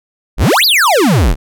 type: exponential two-way sweep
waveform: square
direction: up then down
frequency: 30.87 to 5030 to 30.87 Hz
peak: -8 dBFS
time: 0.37-1.36 s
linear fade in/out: 50 ms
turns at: 0.65 s
effects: none